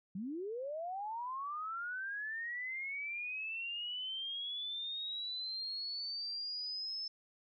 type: linear sweep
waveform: sine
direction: up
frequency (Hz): 175.5 to 5274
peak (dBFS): -38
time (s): 0.15-7.08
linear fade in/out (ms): 5
effects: none